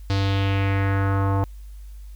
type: tone with low-pass filter sweep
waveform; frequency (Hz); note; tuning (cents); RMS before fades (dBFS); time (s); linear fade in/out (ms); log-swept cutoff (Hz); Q
square; 98.1; G2; +2; -21; 0.1-1.44; 0; 4600 to 940; 2.5
effects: added 50 Hz sine -36 dBFS peak until 2.15 s + white hiss -59 dBFS RMS until 2.15 s